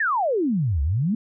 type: exponential two-way sweep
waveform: sine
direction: down then up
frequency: 1864.7 to 66 to 234 Hz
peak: -19 dBFS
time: 0-1.15 s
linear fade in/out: 5 ms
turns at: 0.82 s
effects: none